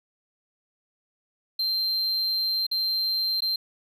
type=tone with dropouts; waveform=triangle; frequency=4146 Hz; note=C8; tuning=17 cents flat; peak=-22 dBFS; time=1.59-3.56 s; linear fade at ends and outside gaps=5 ms; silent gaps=2.667-2.713 / 3.406-3.42 s; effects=none

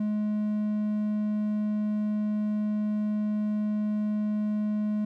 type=tone; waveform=triangle; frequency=211 Hz; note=G#3; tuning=28 cents sharp; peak=-23 dBFS; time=0-5.05 s; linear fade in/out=5 ms; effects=none

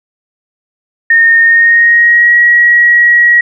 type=tone with pitch glide; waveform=sine; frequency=1836 to 1908.4 Hz; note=A#6 to A#6; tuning=-27 to +40 cents; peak=-3 dBFS; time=1.1-3.41 s; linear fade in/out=5 ms; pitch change=+67 cents; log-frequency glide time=1.43-2.36 s; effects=none

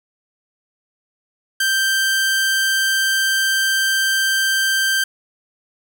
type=tone; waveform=sawtooth; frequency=1568 Hz; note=G6; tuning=in tune; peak=-12 dBFS; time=1.6-5.04 s; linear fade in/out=5 ms; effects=none

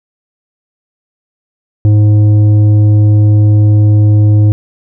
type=tone with tanh clipping; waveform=sine; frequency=105.1 Hz; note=G#2; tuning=21 cents sharp; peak=-5 dBFS; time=1.85-4.52 s; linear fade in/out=0 ms; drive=8 dB; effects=none

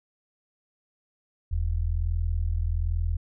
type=tone pair together; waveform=sine; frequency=41.2 / 82.4 Hz; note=E1 / E2; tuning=0 / 0 cents; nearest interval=octave; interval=1200 cents; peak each=-26 dBFS; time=1.51-3.17 s; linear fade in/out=10 ms; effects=none

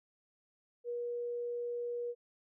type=tone; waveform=sine; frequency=479.7 Hz; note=A#4; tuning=50 cents sharp; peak=-35 dBFS; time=0.84-2.15 s; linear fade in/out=50 ms; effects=none

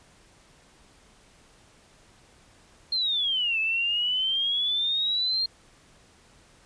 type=exponential two-way sweep; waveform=sine; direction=down then up; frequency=4233 to 2602 to 4233 Hz; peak=-23 dBFS; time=2.92-5.46 s; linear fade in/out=5 ms; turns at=3.59 s; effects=pink hiss -57 dBFS RMS until 6.65 s + resampled to 22050 Hz

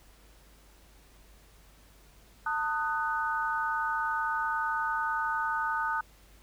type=chord; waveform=sine; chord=D# diminished; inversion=second; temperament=just; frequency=896 / 1244.5 / 1493.4 Hz; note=A5 / D#6 / F#6; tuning=+31 / 0 / +16 cents; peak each=-32 dBFS; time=2.46-6.01 s; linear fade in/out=5 ms; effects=added 50 Hz sine -57 dBFS peak until 6.42 s + pink hiss -60 dBFS RMS until 6.42 s

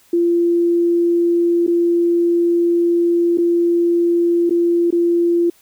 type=tone with dropouts; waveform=sine; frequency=343.2 Hz; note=F4; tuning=30 cents flat; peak=-12 dBFS; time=0.13-5.5 s; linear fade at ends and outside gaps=5 ms; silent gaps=1.667-1.677 / 3.375-3.383 / 4.496-4.506 / 4.906-4.925 s; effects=white hiss -53 dBFS RMS until 5.61 s

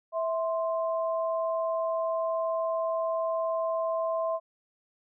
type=tone pair together; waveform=sine; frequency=654.3 / 1046.5 Hz; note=E5 / C6; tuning=-13 / 0 cents; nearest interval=minor sixth; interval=813 cents; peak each=-27 / -33 dBFS; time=0.12-4.4 s; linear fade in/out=50 ms; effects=none

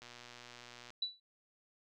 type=click train; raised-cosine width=0.2 ms; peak=-34 dBFS; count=108; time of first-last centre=0.02-0.904 s; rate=121 Hz
type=tone with exponential decay; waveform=sine; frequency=3951 Hz; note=B7; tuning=in tune; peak=-30 dBFS; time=1.02-1.2 s; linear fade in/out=5 ms; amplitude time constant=37 ms
effects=none

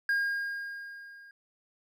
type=tone with level ramp; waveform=triangle; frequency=1620 Hz; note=G#6; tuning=43 cents flat; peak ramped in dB=-22 to -48 dBFS; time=0.09-1.31 s; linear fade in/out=2 ms; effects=none

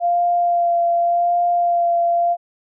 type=tone with vibrato; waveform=sine; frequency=693 Hz; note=F5; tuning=14 cents flat; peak=-14 dBFS; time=0-2.37 s; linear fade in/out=50 ms; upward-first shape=sine; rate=0.87 Hz; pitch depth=16 cents each way; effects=none

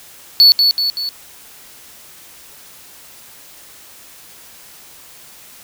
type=tone with echo; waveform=triangle; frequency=4435 Hz; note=C#8; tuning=in tune; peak=-3 dBFS; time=0.4-0.52 s; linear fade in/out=0 ms; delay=190 ms; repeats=3; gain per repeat=-5 dB; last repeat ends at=1.09 s; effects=white hiss -41 dBFS RMS until 5.63 s

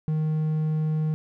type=tone; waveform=triangle; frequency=155.56 Hz; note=D#3; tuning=in tune; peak=-20 dBFS; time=0.08-1.14 s; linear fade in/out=0 ms; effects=none

